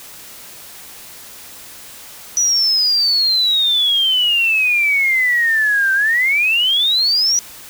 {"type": "exponential two-way sweep", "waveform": "sine", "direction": "down then up", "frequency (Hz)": [5920, 1549, 5920], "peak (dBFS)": -12, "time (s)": [2.37, 7.39], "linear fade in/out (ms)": 0, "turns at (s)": 5.93, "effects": ["white hiss -37 dBFS RMS until 7.69 s"]}